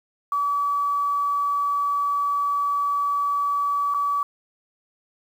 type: tone with dropouts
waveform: sine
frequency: 1145 Hz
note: D6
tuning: 44 cents flat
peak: -20 dBFS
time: 0.32-4.23 s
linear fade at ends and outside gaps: 2 ms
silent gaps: 3.94-3.945 s
effects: 8-bit